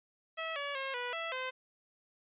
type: tone with pitch steps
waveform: 10% pulse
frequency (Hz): 649 / 569 / 538 / 489.9 / 662 / 515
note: E5 / C#5 / C5 / B4 / E5 / C5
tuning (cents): -27 / +45 / +48 / -14 / +7 / -28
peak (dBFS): -27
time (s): 0.37-1.51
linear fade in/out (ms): 20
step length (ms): 190
effects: resampled to 8000 Hz